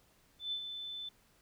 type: tone with ADSR envelope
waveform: sine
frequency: 3520 Hz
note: A7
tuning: in tune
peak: -33 dBFS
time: 0.39-1.09 s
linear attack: 130 ms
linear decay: 81 ms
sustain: -7 dB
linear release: 4 ms
effects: pink hiss -68 dBFS RMS until 1.41 s